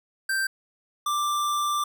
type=tone pair in turn; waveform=square; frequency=1568 / 1179.8 Hz; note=G6 / D6; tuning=0 / +8 cents; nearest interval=perfect fourth; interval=492 cents; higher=first; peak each=-24 dBFS; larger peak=neither; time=0.29-0.47 / 1.06-1.84 s; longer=second; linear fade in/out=5 ms; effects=none